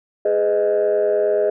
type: chord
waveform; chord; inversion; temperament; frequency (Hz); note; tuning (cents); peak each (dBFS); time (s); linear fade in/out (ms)
sine; G# minor; none; equal with one note detuned; 415.3 / 504.6 / 622.3; G#4 / B4 / D#5; 0 / +37 / 0; -17 / -22 / -17; 0.25-1.5; 5
effects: tanh soft clip ceiling -10 dBFS